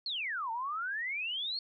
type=exponential two-way sweep; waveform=sine; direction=down then up; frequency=4417 to 880 to 4417 Hz; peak=-33 dBFS; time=0.06-1.59 s; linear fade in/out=2 ms; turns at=0.51 s; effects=none